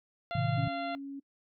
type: harmonic tone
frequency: 690 Hz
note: F5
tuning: 21 cents flat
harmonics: 1 / 2 / 3 / 4 / 5 / 6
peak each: -35 / -41 / -45 / -47 / -49 / -51 dBFS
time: 0.31-0.95 s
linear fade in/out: 0 ms
type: chord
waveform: sine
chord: A diminished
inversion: none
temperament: equal with one note detuned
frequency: 110 / 130.81 / 158.74 Hz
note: A2 / C3 / Eb3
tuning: 0 / 0 / +35 cents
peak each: -33 / -31 / -33 dBFS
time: 0.35-0.68 s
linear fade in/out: 5 ms
type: tone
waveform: sine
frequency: 277.2 Hz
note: C#4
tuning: in tune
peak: -38 dBFS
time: 0.57-1.2 s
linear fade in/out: 10 ms
effects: noise-tail reverb RT60 0.1 s tail -23 dB re dry